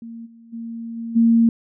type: tone with level steps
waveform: sine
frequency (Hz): 230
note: A#3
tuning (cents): -23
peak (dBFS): -32 / -43 / -28 / -26 / -11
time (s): 0.02-1.49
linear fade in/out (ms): 2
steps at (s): 0.25 / 0.52 / 0.96 / 1.15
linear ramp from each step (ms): 20
effects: none